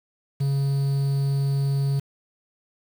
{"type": "tone with quantisation", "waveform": "triangle", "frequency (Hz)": 138.59, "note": "C#3", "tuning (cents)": 0, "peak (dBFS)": -18, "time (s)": [0.4, 2], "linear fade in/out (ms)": 10, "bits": 7, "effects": []}